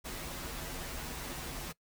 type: noise with comb filter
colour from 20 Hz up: pink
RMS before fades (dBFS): -41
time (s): 0.04-1.73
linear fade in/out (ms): 20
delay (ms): 9.9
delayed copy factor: -0.75
effects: noise-tail reverb RT60 0.1 s tail -21 dB re dry